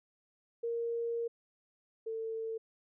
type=tone pair in turn; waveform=sine; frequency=466.2 / 447.8 Hz; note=A#4 / A4; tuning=0 / +30 cents; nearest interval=minor second; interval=70 cents; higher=first; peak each=-32 / -35 dBFS; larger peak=first; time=0.63-1.28 / 2.06-2.58 s; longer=first; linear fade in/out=10 ms; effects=none